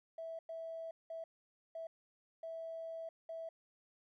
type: tone bursts at uneven times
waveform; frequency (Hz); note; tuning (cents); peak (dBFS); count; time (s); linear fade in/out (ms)
triangle; 655; E5; -11; -38; 6; 0.18-0.39 / 0.49-0.91 / 1.1-1.24 / 1.75-1.87 / 2.43-3.09 / 3.29-3.49; 5
effects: tanh soft clip ceiling -40 dBFS